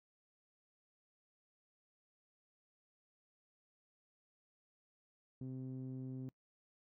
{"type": "tone with low-pass filter", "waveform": "sawtooth", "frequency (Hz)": 130, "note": "C3", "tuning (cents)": -11, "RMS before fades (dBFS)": -45, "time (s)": [5.41, 6.29], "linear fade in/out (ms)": 0, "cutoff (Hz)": 280, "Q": 2, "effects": ["noise-tail reverb RT60 0.1 s tail -23 dB re dry"]}